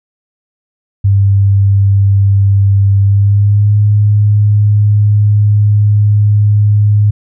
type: tone with pitch glide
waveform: sine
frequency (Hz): 99.1 to 104.15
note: G2 to G#2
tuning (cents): +19 to +5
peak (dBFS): -5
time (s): 1.04-7.11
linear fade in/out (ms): 10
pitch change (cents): +86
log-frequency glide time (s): 3-3.76
effects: none